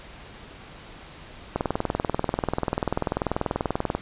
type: click train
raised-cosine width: 1 ms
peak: -9 dBFS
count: 50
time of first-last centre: 1.56-3.95 s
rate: 20.5 Hz
effects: pink hiss -44 dBFS RMS until 4.01 s + resampled to 8000 Hz